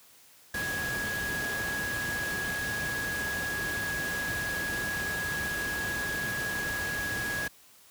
sine tone in noise, 1661.2 Hz, G#6, in tune, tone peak -31 dBFS, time 0.54-7.48 s, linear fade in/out 5 ms, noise pink, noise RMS -36 dBFS, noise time 0.54-7.48 s, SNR +2 dB, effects white hiss -57 dBFS RMS until 7.9 s + high-pass 60 Hz 12 dB/octave

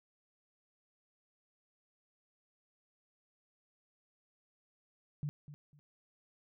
sine tone with echo, 146.83 Hz, D3, in tune, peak -34 dBFS, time 5.23-5.29 s, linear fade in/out 0 ms, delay 250 ms, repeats 2, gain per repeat -13 dB, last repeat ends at 5.79 s, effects none

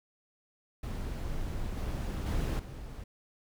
brown noise with level steps, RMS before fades -36 / -34 / -30 / -42 dBFS, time 0.83-3.04 s, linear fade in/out 5 ms, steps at 1.77 / 2.26 / 2.59 s, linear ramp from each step 5 ms, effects none

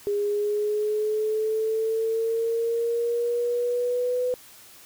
sine exponential sweep, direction up, 407.6 to 501 Hz, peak -22 dBFS, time 0.07-4.34 s, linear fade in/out 0 ms, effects white hiss -49 dBFS RMS until 4.85 s

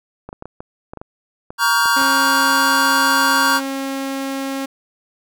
clicks, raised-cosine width 1 ms, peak -18 dBFS, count 11, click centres 0.29 / 0.329 / 0.424 / 0.456 / 0.605 / 0.935 / 0.973 / 1.015 / 1.505 / 1.858 / 2.016 s
square chord, G half-diminished seventh, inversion first, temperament just, 940.8 / 1128.9 / 1411.2 / 1568 Hz, Bb5 / Db6 / F6 / G6, +16 / +31 / +18 / 0 cents, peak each -20 dBFS, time 1.58-3.61 s, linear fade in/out 50 ms
sawtooth tone, 271.1 Hz, C#4, 38 cents flat, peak -18 dBFS, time 1.96-4.66 s, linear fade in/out 10 ms
effects none

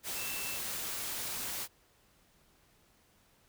sine tone in noise, 2667 Hz, E7, 20 cents sharp, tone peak -42 dBFS, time 0.14-0.6 s, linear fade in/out 50 ms, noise white, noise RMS -38 dBFS, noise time 0.03-1.68 s, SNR -7 dB, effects pink hiss -67 dBFS RMS until 3.48 s

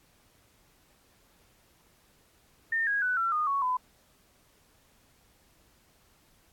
sine tone with pitch steps, 1816 / 1646.2 / 1492.2 / 1352.6 / 1226.1 / 1111.4 / 1007.5 Hz, A#6 / G#6 / F#6 / E6 / D#6 / C#6 / B5, -46 / -16 / +14 / +44 / -26 / +4 / +34 cents, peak -25 dBFS, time 2.72-3.77 s, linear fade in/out 5 ms, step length 150 ms, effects pink hiss -64 dBFS RMS until 6.52 s + AAC 64 kbps

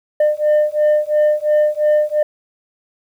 sine beating tone pair, 601 / 603.9 Hz, D5 / D5, +40 / +48 cents, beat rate 2.9 Hz, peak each -13 dBFS, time 0.2-2.23 s, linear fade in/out 5 ms, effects tanh soft clip ceiling -9 dBFS + 8-bit

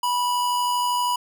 square tone with amplitude modulation, 980 Hz, B5, 14 cents flat, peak -20 dBFS, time 0.03-1.16 s, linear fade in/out 5 ms, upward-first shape sine, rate 92.6 Hz, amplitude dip 25%, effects none

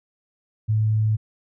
sine tone, 108.5 Hz, A2, 24 cents flat, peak -17 dBFS, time 0.68-1.17 s, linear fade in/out 20 ms, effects none

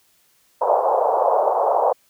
pink band-pass noise, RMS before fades -18 dBFS, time 0.61-1.93 s, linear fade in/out 10 ms, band 490 to 980 Hz, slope 48 dB/octave, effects white hiss -60 dBFS RMS until 2.09 s

